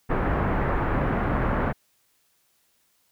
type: low-pass noise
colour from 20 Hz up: pink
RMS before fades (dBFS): -24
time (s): 0.09-1.73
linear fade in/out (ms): 20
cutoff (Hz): 1700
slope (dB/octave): 24
effects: white hiss -67 dBFS RMS until 3.11 s